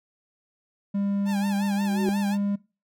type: tone with pitch glide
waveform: triangle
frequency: 200 to 201.7 Hz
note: G3 to G3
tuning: +35 to +50 cents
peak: -21 dBFS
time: 0.94-2.56 s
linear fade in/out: 10 ms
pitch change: +15 cents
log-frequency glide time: 1.45-2.32 s
type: tone with vibrato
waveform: sawtooth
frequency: 847 Hz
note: G#5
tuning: 34 cents sharp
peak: -29 dBFS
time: 1.25-2.38 s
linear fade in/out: 50 ms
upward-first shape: sine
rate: 5.6 Hz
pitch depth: 120 cents each way
type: tone with exponential growth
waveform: sine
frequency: 374.2 Hz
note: F#4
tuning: 20 cents sharp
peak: -21 dBFS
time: 1.72-2.09 s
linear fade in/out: 0 ms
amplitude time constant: 79 ms
effects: noise-tail reverb RT60 0.3 s tail -21 dB re dry